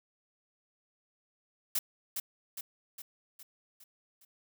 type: noise with echo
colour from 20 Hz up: blue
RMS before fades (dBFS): -30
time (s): 1.75-1.79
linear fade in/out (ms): 5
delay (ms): 410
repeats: 6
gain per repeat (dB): -5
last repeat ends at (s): 4.25
effects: none